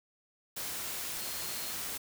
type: tone in noise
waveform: sine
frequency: 4231 Hz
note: C8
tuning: 19 cents sharp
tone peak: -47 dBFS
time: 1.18-1.73 s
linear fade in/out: 10 ms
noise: white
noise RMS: -38 dBFS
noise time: 0.56-1.98 s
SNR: -12 dB
effects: none